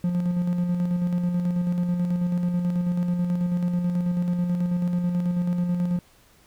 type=tone with tremolo; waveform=triangle; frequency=176.4 Hz; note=F3; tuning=18 cents sharp; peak=-18 dBFS; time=0.04-5.99 s; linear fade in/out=2 ms; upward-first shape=square; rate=9.2 Hz; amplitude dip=35%; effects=pink hiss -57 dBFS RMS until 6.46 s